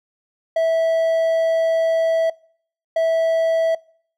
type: tone pair in turn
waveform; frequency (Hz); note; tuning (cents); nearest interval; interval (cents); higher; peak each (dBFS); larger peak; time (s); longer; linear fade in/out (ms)
triangle; 654 / 654; E5 / E5; -14 / -14; unison; 0; neither; -13; neither; 0.56-2.3 / 2.96-3.75; first; 5
effects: noise-tail reverb RT60 0.6 s tail -24 dB re dry